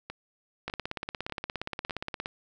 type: two click trains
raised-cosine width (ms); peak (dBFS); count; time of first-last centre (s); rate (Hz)
0.3; -21 / -17; 4 / 28; 0.1-1.896 / 0.68-2.259; 1.67 / 17.1
effects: none